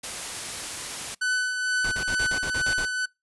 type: noise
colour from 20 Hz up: white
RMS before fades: -33 dBFS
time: 0.03-1.15 s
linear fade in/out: 10 ms
type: tone with tremolo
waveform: 45% pulse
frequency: 1501 Hz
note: F#6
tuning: 24 cents sharp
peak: -21 dBFS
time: 1.21-3.06 s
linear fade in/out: 10 ms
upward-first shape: triangle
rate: 2.2 Hz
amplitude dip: 50%
type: noise bursts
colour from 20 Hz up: pink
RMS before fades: -33 dBFS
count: 9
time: 1.84-2.853 s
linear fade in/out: 5 ms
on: 77 ms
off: 40 ms
effects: noise-tail reverb RT60 0.2 s tail -25 dB re dry + resampled to 24000 Hz